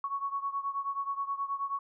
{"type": "beating tone pair", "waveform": "sine", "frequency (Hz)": [1108.7, 1118.1], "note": ["C#6", "C#6"], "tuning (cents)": [0, 15], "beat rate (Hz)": 9.4, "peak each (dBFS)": [-33, -36], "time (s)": [0.04, 1.79], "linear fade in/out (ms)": 2, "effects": []}